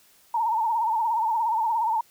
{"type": "tone with vibrato", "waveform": "sine", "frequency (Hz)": 905, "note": "A5", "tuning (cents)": 48, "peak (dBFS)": -21, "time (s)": [0.34, 2.01], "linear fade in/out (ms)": 5, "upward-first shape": "sine", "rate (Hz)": 17, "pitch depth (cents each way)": 87, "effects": ["white hiss -58 dBFS RMS until 2.1 s"]}